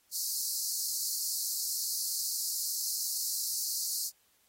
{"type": "high-pass noise", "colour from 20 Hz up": "pink", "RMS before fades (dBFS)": -34, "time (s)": [0.11, 4.11], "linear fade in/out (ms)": 50, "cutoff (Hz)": 4300, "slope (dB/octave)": 96, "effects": ["white hiss -69 dBFS RMS until 4.48 s", "AAC 48 kbps"]}